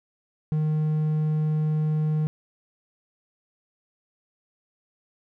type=tone; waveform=triangle; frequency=154.1 Hz; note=D#3; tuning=16 cents flat; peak=-19 dBFS; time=0.52-2.27 s; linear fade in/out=0 ms; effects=none